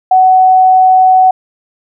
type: tone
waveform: sine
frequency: 748 Hz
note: F#5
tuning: 19 cents sharp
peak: -3 dBFS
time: 0.11-1.31 s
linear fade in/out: 5 ms
effects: none